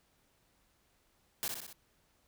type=noise with echo; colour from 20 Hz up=white; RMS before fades=-35 dBFS; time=1.43-1.48 s; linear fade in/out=0 ms; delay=62 ms; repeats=4; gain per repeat=-4 dB; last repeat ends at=1.728 s; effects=pink hiss -72 dBFS RMS until 2.27 s